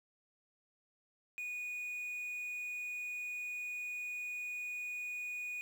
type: tone with quantisation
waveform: triangle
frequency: 2465 Hz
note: D#7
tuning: 17 cents flat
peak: -37 dBFS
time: 1.38-5.61 s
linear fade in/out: 0 ms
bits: 10
effects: none